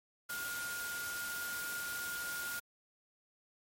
sine tone in noise, 1421 Hz, F6, 30 cents sharp, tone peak -39 dBFS, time 0.29-2.6 s, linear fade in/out 10 ms, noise white, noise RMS -43 dBFS, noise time 0.29-2.6 s, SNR +1 dB, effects MP3 64 kbps

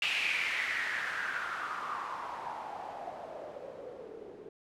blue noise with low-pass filter sweep, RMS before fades -37 dBFS, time 0.02-4.49 s, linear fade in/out 2 ms, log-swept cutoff 2700 to 380 Hz, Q 5.4, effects none

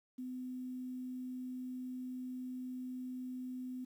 sine tone with quantisation, 253.7 Hz, B3, 47 cents sharp, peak -40 dBFS, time 0.18-3.85 s, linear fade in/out 10 ms, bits 11, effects none

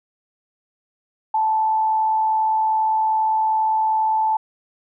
sine tone with frequency modulation, 875 Hz, A5, 10 cents flat, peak -16 dBFS, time 1.34-4.37 s, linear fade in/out 5 ms, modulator 82.5 Hz, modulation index 0.25, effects none

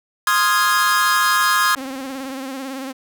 45% pulse chord, F minor seventh, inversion second, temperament equal, 1046.5 / 1244.5 / 1396.9 / 1661.2 Hz, C6 / Eb6 / F6 / Ab6, 0 / 0 / 0 / 0 cents, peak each -20 / -19 / -24 / -19 dBFS, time 0.27-1.75 s, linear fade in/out 2 ms
click train, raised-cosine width 0.5 ms, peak -26 dBFS, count 35, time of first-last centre 0.62-2.303 s, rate 20.2 Hz
sawtooth tone with vibrato, 266.6 Hz, C4, 33 cents sharp, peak -23 dBFS, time 1.76-2.93 s, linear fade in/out 20 ms, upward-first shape sine, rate 18 Hz, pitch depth 58 cents each way
effects none

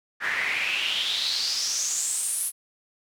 pink noise with band-pass filter sweep, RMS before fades -27 dBFS, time 0.2-2.52 s, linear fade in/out 50 ms, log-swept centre 1700 to 11000 Hz, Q 5.8, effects none

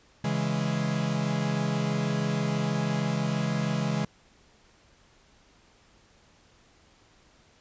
45% pulse chord, C# minor, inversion none, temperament equal, 138.59 / 164.81 / 207.7 Hz, C#3 / E3 / G#3, 0 / 0 / 0 cents, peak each -30 dBFS, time 0.24-4.05 s, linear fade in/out 5 ms, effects pink hiss -60 dBFS RMS until 7.6 s + resampled to 16000 Hz

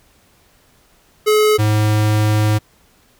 square tone pair in turn, 426.5 / 106.62 Hz, G#4 / G#2, +46 / +46 cents, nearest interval 2 octaves, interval 2400 cents, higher first, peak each -11 / -13 dBFS, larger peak first, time 1.26-1.58 / 1.58-2.59 s, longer second, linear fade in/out 20 ms, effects pink hiss -54 dBFS RMS until 3.19 s

